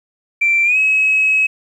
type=tone with pitch glide; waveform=sine; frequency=2349 to 2562 Hz; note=D7 to E7; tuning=0 to -50 cents; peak=-10 dBFS; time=0.41-1.47 s; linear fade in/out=10 ms; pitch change=+150 cents; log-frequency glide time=0.64-0.77 s; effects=tanh soft clip ceiling -6 dBFS + 8-bit